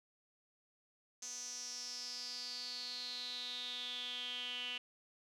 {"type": "tone with band-pass filter sweep", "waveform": "sawtooth", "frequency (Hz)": 246.9, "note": "B3", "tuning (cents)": 0, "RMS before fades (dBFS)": -44, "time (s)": [1.22, 4.78], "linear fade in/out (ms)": 5, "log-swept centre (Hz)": [6200, 2900], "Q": 8.9, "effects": []}